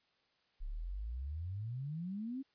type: exponential sweep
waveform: sine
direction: up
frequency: 32.07 to 277.2 Hz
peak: -38 dBFS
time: 0.6-2.43 s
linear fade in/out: 20 ms
effects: white hiss -75 dBFS RMS until 2.54 s + resampled to 11025 Hz